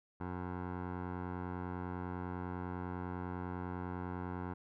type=tone with low-pass filter; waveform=15% pulse; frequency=90 Hz; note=F#2; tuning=47 cents flat; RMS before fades=-41 dBFS; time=0.2-4.54 s; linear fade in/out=10 ms; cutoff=1200 Hz; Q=2.2; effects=none